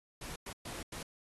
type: noise bursts at uneven times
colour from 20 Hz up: pink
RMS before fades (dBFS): -44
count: 4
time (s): 0.21-0.36 / 0.46-0.53 / 0.65-0.83 / 0.92-1.03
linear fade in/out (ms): 5
effects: AAC 32 kbps